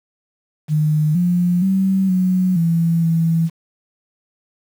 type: tone with pitch steps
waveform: sine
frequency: 152.7 / 176.8 / 191.5 / 184.3 / 166.7 / 164.5 Hz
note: D#3 / F3 / G3 / F#3 / E3 / E3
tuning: -32 / +22 / -40 / -7 / +20 / -3 cents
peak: -13 dBFS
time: 0.68-3.5 s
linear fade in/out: 50 ms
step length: 470 ms
effects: 7-bit